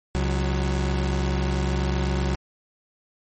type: tone pair together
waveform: 30% pulse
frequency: 68.33 / 184.6 Hz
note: C#2 / F#3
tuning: -24 / -4 cents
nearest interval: octave + perfect fourth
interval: 1720 cents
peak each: -20 / -25 dBFS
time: 0.15-2.35 s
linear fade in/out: 0 ms
effects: MP3 32 kbps